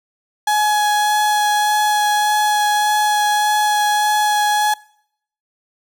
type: tone with vibrato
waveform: 35% pulse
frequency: 840 Hz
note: G#5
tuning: 19 cents sharp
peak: -12 dBFS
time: 0.47-4.74 s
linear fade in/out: 5 ms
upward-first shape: sine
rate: 1.7 Hz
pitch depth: 9 cents each way
effects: noise-tail reverb RT60 0.7 s tail -23 dB re dry